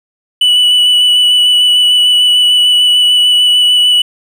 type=tone with vibrato; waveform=triangle; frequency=2960 Hz; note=F#7; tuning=in tune; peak=-4 dBFS; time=0.41-4.02 s; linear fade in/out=5 ms; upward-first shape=square; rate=6.7 Hz; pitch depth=11 cents each way; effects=none